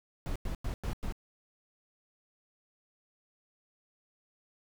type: noise bursts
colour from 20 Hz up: brown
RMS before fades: -34 dBFS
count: 5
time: 0.26-1.124 s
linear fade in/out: 0 ms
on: 96 ms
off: 96 ms
effects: none